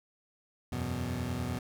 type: chord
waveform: 25% pulse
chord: E suspended second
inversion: none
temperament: equal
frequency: 82.41 / 92.5 / 123.47 Hz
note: E2 / F#2 / B2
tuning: 0 / 0 / 0 cents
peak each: -34 / -35 / -32 dBFS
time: 0.72-1.59 s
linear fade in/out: 5 ms
effects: none